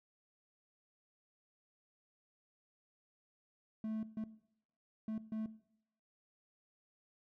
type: tone bursts at uneven times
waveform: triangle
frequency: 218.6 Hz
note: A3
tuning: 11 cents flat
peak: -35 dBFS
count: 4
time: 3.84-4.03 / 4.17-4.24 / 5.08-5.18 / 5.32-5.46 s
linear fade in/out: 2 ms
effects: noise-tail reverb RT60 0.7 s tail -17 dB re dry